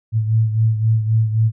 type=beating tone pair; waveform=sine; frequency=110.3 / 114.1 Hz; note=A2 / A#2; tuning=+5 / -37 cents; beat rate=3.8 Hz; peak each=-14 / -21 dBFS; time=0.12-1.52 s; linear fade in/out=50 ms; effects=none